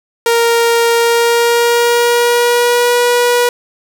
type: tone with pitch glide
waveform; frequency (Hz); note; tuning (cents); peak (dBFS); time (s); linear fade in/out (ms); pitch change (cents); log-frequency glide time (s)
sawtooth; 466.2 to 484.6; A#4 to B4; 0 to -33; -5; 0.26-3.49; 2; +67; 0.96-2.96
effects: 7-bit